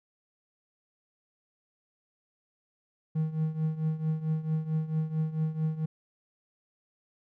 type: tone with tremolo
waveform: triangle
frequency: 157.5 Hz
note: D#3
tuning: 21 cents sharp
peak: -21 dBFS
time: 3.15-5.86 s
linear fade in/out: 10 ms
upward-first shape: triangle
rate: 4.5 Hz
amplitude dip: 85%
effects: tanh soft clip ceiling -17 dBFS